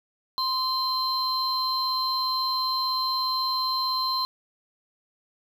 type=tone pair together; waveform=triangle; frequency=1039 / 4118 Hz; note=C6 / C8; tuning=-12 / -28 cents; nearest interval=2 octaves; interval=2384 cents; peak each=-25 dBFS; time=0.38-4.25 s; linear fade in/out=0 ms; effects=none